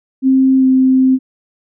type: tone with pitch glide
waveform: sine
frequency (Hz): 264.1 to 260.8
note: C4 to C4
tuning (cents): +16 to -5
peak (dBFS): -7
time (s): 0.22-1.19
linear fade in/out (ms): 50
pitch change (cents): -21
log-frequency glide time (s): 0.58-0.65
effects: none